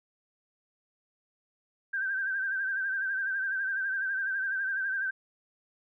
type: tone with vibrato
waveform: sine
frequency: 1568 Hz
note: G6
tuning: in tune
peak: -28 dBFS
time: 1.93-5.11 s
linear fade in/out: 10 ms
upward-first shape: sine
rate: 12 Hz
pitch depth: 57 cents each way
effects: none